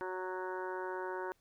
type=harmonic tone; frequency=185 Hz; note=F#3; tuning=in tune; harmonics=2 / 3 / 4 / 5 / 6 / 7 / 8 / 9 / 10; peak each=-40 / -46 / -52 / -42 / -49 / -57 / -46 / -53 / -59 dBFS; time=0.01-1.32 s; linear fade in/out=0 ms; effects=pink hiss -74 dBFS RMS until 1.4 s